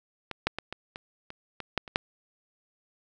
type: clicks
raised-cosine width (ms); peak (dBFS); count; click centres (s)
0.3; -18 / -8 / -16 / -19 / -22 / -25 / -20 / -9 / -26 / -7; 10; 0.313 / 0.47 / 0.586 / 0.726 / 0.959 / 1.304 / 1.603 / 1.777 / 1.878 / 1.959
effects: none